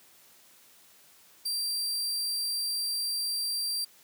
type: tone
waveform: sawtooth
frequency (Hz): 4714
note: D8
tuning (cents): +6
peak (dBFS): -26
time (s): 1.45-3.85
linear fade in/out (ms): 10
effects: white hiss -58 dBFS RMS until 4.03 s + high-pass 100 Hz 12 dB/octave